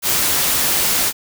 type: noise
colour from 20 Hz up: white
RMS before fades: -17 dBFS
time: 0.02-1.13 s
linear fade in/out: 50 ms
effects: none